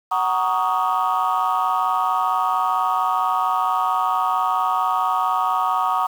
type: chord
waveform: sine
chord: D# minor seventh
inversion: first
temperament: just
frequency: 746.7 / 933.4 / 1120.1 / 1244.5 Hz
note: F#5 / A#5 / C#6 / D#6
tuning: +16 / +2 / +18 / 0 cents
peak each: -22 dBFS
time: 0.11-6.07 s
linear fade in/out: 10 ms
effects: tanh soft clip ceiling -11 dBFS + 7-bit